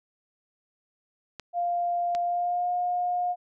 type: clicks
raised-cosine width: 0.2 ms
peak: -20 / -19 dBFS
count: 2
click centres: 1.397 / 2.15 s
type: tone with pitch glide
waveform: sine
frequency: 698.5 to 714 Hz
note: F5 to F5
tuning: 0 to +38 cents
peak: -24 dBFS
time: 1.53-3.36 s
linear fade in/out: 50 ms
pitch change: +38 cents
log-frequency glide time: 2.22-2.71 s
effects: none